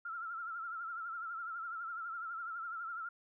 sine tone with vibrato, 1358 Hz, F6, 49 cents flat, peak -39 dBFS, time 0.05-3.09 s, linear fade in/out 5 ms, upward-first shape sine, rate 12 Hz, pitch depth 75 cents each way, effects none

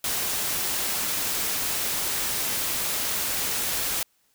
white noise, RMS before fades -27 dBFS, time 0.04-4.03 s, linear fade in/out 2 ms, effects white hiss -67 dBFS RMS until 4.34 s

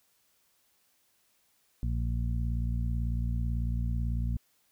harmonic tone, 58.1 Hz, A#1, 5 cents flat, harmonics 1 / 2 / 3 / 4, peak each -29 / -33 / -41 / -41 dBFS, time 1.83-4.37 s, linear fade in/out 0 ms, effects white hiss -70 dBFS RMS until 4.71 s

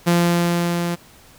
sawtooth tone with level ramp, 172.5 Hz, F3, 21 cents flat, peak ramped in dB -9 to -17 dBFS, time 0.06-0.96 s, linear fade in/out 20 ms, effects pink hiss -48 dBFS RMS until 1.38 s

